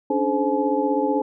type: tone cluster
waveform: sine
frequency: 279.7 / 295.6 / 426.5 / 521 / 853 Hz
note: C#4 / D4 / G#4 / C5 / G#5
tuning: +16 / +11 / +46 / -7 / +46 cents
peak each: -25 dBFS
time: 0.1-1.22 s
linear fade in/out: 5 ms
effects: none